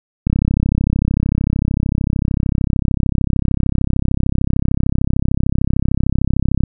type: click train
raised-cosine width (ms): 5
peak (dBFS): -3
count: 213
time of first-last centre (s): 0.27-6.636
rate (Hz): 33.3
effects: none